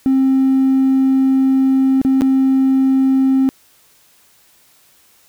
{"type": "tone with dropouts", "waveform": "triangle", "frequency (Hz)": 265.7, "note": "C4", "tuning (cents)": 27, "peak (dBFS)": -7, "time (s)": [0.06, 3.49], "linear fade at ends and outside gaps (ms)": 0, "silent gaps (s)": [[2.015, 2.049], [2.21, 2.219]], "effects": ["tanh soft clip ceiling -6 dBFS", "white hiss -52 dBFS RMS until 5.28 s"]}